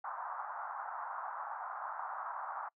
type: band-pass noise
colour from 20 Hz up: pink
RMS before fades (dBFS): -42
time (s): 0.04-2.69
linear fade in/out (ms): 5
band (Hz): 750 to 1400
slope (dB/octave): 48
effects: noise-tail reverb RT60 0.1 s tail -25 dB re dry